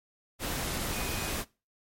sine tone in noise, 2482 Hz, D#7, 5 cents flat, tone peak -42 dBFS, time 0.91-1.33 s, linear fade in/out 50 ms, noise pink, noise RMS -33 dBFS, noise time 0.39-1.45 s, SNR -12 dB, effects noise-tail reverb RT60 0.3 s tail -22 dB re dry + MP3 64 kbps

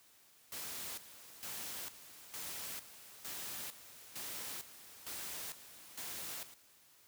white noise with tremolo, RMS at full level -44 dBFS, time 0.52-6.54 s, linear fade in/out 2 ms, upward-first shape square, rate 1.1 Hz, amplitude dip 75%, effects white hiss -65 dBFS RMS until 7.07 s + high-pass 60 Hz 12 dB/octave

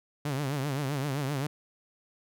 sawtooth tone with vibrato, 140 Hz, C#3, 18 cents sharp, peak -25 dBFS, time 0.25-1.47 s, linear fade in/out 5 ms, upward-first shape triangle, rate 7.7 Hz, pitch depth 150 cents each way, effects none

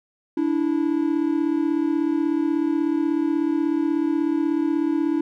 triangle tone pair together, 291.5 / 327.9 Hz, D4 / E4, -13 / -9 cents, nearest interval major second, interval 204 cents, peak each -20 dBFS, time 0.37-5.21 s, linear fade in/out 5 ms, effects none

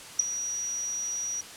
sine tone with ADSR envelope, 5790 Hz, F#8, 38 cents flat, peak -13 dBFS, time 0.19-1.41 s, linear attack 9 ms, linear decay 5 ms, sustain -16 dB, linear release 5 ms, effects white hiss -44 dBFS RMS until 1.56 s + low-pass 9000 Hz 12 dB/octave

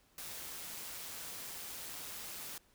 white noise with amplitude modulation, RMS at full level -44 dBFS, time 0.18-2.58 s, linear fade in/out 2 ms, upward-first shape sine, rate 166 Hz, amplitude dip 30%, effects pink hiss -69 dBFS RMS until 2.74 s

